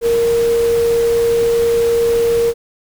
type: tone in noise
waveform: sine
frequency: 466.2 Hz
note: A#4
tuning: in tune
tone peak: -11 dBFS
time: 0.01-2.54 s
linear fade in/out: 50 ms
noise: pink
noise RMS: -28 dBFS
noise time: 0.01-2.54 s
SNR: +14 dB
effects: none